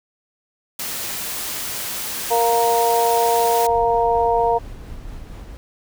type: noise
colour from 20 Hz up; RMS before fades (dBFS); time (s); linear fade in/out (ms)
white; -27; 0.79-3.67; 5
type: harmonic tone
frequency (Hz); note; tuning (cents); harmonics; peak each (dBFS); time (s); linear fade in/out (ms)
233.1; A#3; 0; 2 / 3 / 4; -19 / -19 / -19; 2.3-4.59; 20
type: noise with tremolo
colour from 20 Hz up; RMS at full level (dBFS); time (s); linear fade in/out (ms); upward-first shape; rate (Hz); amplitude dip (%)
brown; -33; 3.68-5.57; 0; sine; 4.3; 25
effects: none